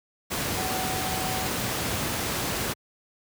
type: tone in noise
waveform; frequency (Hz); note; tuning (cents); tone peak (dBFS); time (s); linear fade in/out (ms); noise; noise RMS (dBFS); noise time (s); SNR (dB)
sine; 750; F#5; +23; -32; 0.57-1.48; 20; pink; -28; 0.3-2.74; -7
effects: high-pass 80 Hz 12 dB/octave